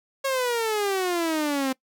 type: exponential sweep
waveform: sawtooth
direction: down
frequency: 550 to 259.5 Hz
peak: -19 dBFS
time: 0.24-1.73 s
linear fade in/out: 10 ms
effects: noise-tail reverb RT60 0.1 s tail -22 dB re dry